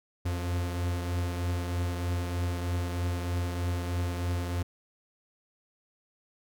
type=beating tone pair; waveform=45% pulse; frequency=87.5 / 90.7 Hz; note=F2 / F#2; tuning=+4 / -34 cents; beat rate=3.2 Hz; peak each=-29 / -38 dBFS; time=0.25-4.63 s; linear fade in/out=10 ms; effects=none